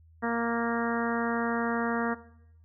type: harmonic tone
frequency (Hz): 233.1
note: A#3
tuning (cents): 0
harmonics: 1 / 2 / 3 / 4 / 5 / 6 / 7 / 8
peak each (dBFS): -30 / -33 / -35 / -36 / -37 / -38 / -38 / -39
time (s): 0.22-2.15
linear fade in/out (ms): 20
effects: noise-tail reverb RT60 0.8 s tail -17 dB re dry + added 81 Hz sine -54 dBFS peak until 2.64 s